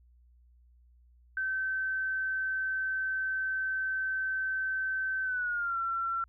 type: tone with pitch glide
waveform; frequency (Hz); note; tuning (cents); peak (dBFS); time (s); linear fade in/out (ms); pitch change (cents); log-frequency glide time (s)
sine; 1540 to 1356.2; G6 to E6; -31 to +49; -29; 1.37-6.24; 2; -220; 5.23-5.78
effects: added 60 Hz sine -58 dBFS peak until 6.28 s